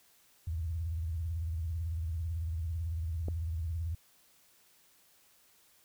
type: tone with vibrato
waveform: sine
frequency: 81.9 Hz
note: E2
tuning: 11 cents flat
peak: -32 dBFS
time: 0.47-3.95 s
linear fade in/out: 5 ms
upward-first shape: triangle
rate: 18 Hz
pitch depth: 190 cents each way
type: click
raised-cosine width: 2 ms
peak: -25 dBFS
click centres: 3.284 s
effects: white hiss -65 dBFS RMS until 5.84 s